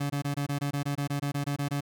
30% pulse tone bursts, 142.6 Hz, C#3, 49 cents sharp, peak -25 dBFS, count 15, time 0-1.808 s, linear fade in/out 10 ms, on 100 ms, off 22 ms, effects none

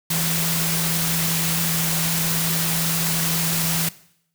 sine tone in noise, 164.81 Hz, E3, in tune, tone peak -25 dBFS, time 0.1-3.89 s, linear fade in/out 5 ms, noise white, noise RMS -23 dBFS, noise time 0.1-3.89 s, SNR -5 dB, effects noise-tail reverb RT60 0.7 s tail -19 dB re dry

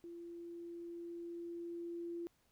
sine tone with level ramp, 341.8 Hz, F4, 37 cents flat, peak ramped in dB -47 to -40 dBFS, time 0.04-2.27 s, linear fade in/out 0 ms, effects pink hiss -75 dBFS RMS until 2.51 s

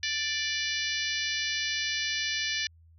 harmonic tone, 587.3 Hz, D5, in tune, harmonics 3 / 4 / 5 / 6 / 7 / 8 / 9 / 10, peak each -34 / -35 / -36 / -37 / -37 / -38 / -39 / -39 dBFS, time 0.03-2.67 s, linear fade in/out 2 ms, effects added 82 Hz sine -54 dBFS peak until 2.98 s

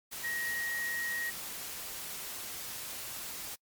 sine tone in noise, 1888 Hz, A#6, 22 cents sharp, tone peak -33 dBFS, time 0.23-1.31 s, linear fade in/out 20 ms, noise white, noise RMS -41 dBFS, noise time 0.11-3.56 s, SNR +5 dB, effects noise-tail reverb RT60 0.1 s tail -26 dB re dry + MP3 96 kbps

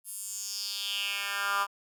10% pulse tone with high-pass filter sweep, 200 Hz, G3, 35 cents sharp, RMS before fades -33 dBFS, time 0.04-1.67 s, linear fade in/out 50 ms, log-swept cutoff 11000 to 1100 Hz, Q 3.5, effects none

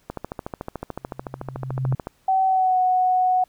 click train, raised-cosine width 1 ms, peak -15 dBFS, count 28, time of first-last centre 0.1-2.071 s, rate 13.7 Hz
sine tone with exponential growth, 130.81 Hz, C3, in tune, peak -17 dBFS, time 0.98-1.95 s, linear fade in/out 5 ms, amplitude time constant 210 ms
sine tone with pitch glide, 762 to 737.7 Hz, G5 to F#5, -49 to -5 cents, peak -16 dBFS, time 2.28-3.44 s, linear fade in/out 5 ms, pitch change -56 cents, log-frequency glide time 2.46-2.78 s
effects pink hiss -62 dBFS RMS until 3.48 s

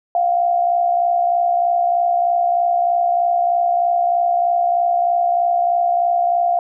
sine tone pair together, 698.5 / 761.7 Hz, F5 / G5, 0 / -50 cents, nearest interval minor second, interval 150 cents, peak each -14 / -23 dBFS, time 0.15-6.59 s, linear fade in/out 2 ms, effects none

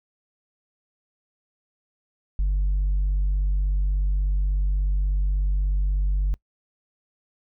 sine tone, 48.24 Hz, G1, 27 cents flat, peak -17 dBFS, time 2.39-6.34 s, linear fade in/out 0 ms, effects noise-tail reverb RT60 0.1 s tail -24 dB re dry + tanh soft clip ceiling -18 dBFS

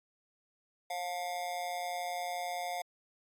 square tone with amplitude modulation, 710 Hz, F5, 28 cents sharp, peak -32 dBFS, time 0.9-2.82 s, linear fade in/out 5 ms, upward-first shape sine, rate 171 Hz, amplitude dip 80%, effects AAC 64 kbps

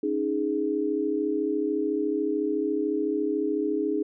sine chord, C# suspended second, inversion none, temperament equal, 277.2 / 311.1 / 415.3 Hz, C#4 / D#4 / G#4, 0 / 0 / 0 cents, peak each -31 / -27 / -27 dBFS, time 0.03-4.03 s, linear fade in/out 5 ms, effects none

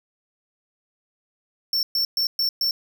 square tone bursts, 5420 Hz, E8, 47 cents sharp, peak -20 dBFS, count 5, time 1.73-2.71 s, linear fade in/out 2 ms, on 100 ms, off 120 ms, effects none

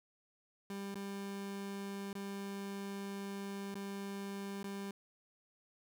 30% pulse tone with dropouts, 198.3 Hz, G3, 20 cents sharp, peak -38 dBFS, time 0.7-4.91 s, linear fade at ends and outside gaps 2 ms, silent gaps 0.944-0.955 / 2.13-2.152 / 3.743-3.753 / 4.63-4.641 s, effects none

